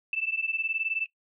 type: beating tone pair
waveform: sine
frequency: 2637 / 2656 Hz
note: E7 / E7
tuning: 0 / +12 cents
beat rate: 19 Hz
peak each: -30 dBFS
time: 0.13-1.06 s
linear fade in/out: 2 ms
effects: noise-tail reverb RT60 0.1 s tail -19 dB re dry